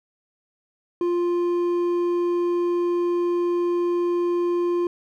sine tone with hard clipping, 349.2 Hz, F4, in tune, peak -21 dBFS, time 1.01-4.87 s, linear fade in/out 2 ms, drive 5 dB, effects none

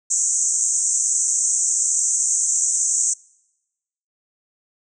pink band-pass noise, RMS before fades -20 dBFS, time 0.1-3.14 s, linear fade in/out 10 ms, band 6200 to 8300 Hz, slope 96 dB/octave, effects noise-tail reverb RT60 1.0 s tail -26 dB re dry

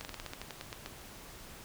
slowing click train, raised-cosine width 0.2 ms, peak -23 dBFS, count 12, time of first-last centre 0.01-0.861 s, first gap 39 ms, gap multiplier 1.13, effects pink hiss -50 dBFS RMS until 1.64 s

